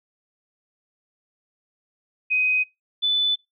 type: tone pair in turn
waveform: sine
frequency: 2511 / 3495 Hz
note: D#7 / A7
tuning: +15 / -12 cents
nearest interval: tritone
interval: 573 cents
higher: second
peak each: -18 dBFS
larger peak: neither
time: 2.3-2.64 / 3.02-3.36 s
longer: neither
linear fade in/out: 20 ms
effects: noise-tail reverb RT60 0.2 s tail -23 dB re dry